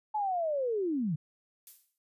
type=linear sweep; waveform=sine; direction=down; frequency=869 to 138.59 Hz; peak=-28 dBFS; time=0.14-1.16 s; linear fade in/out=10 ms
type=noise with exponential decay; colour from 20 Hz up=violet; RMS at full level=-44 dBFS; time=1.67-1.98 s; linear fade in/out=1 ms; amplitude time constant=67 ms
effects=resampled to 32000 Hz